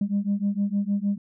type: beating tone pair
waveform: sine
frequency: 198.6 / 205.1 Hz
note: G3 / G#3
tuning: +23 / -21 cents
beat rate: 6.5 Hz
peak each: -24 / -24 dBFS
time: 0.01-1.18 s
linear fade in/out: 5 ms
effects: tanh soft clip ceiling -17 dBFS